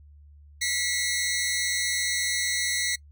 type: tone pair together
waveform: 15% pulse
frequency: 1956.5 / 2137 Hz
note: B6 / C7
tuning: -17 / +36 cents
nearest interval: major second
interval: 153 cents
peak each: -21 / -22 dBFS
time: 0.61-2.96 s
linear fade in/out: 10 ms
effects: noise-tail reverb RT60 0.1 s tail -25 dB re dry + added 73 Hz sine -48 dBFS peak until 3.11 s